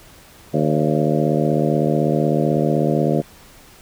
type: harmonic tone with a mistuned harmonic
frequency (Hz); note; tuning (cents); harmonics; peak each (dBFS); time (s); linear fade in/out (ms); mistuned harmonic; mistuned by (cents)
76; D#2; -40; 2 / 3 / 4 / 5 / 6 / 7 / 8 / 9; -20 / -22 / -23 / -24 / -25 / -25 / -26 / -27; 0.53-3.22; 20; 8; -77
effects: pink hiss -46 dBFS RMS until 3.81 s